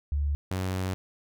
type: tone pair in turn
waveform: sine / sawtooth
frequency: 72.2 / 93.36 Hz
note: D2 / F#2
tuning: -29 / +16 cents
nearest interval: major third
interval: 445 cents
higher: second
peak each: -24 dBFS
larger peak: neither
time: 0.12-0.35 / 0.51-0.94 s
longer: second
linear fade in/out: 0 ms
effects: none